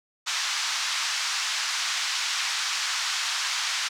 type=band-pass noise; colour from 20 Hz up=white; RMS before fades=-28 dBFS; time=0.26-3.89 s; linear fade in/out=20 ms; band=1000 to 6100 Hz; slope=24 dB/octave; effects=none